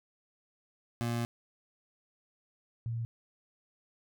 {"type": "tone pair in turn", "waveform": ["25% pulse", "sine"], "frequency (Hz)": [118, 115.64], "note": ["A#2", "A#2"], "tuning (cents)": [22, -13], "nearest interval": "unison", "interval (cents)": 35, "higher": "first", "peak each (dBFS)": [-27, -32], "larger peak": "first", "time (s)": [[1.01, 1.25], [2.86, 3.05]], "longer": "first", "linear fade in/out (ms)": 0, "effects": []}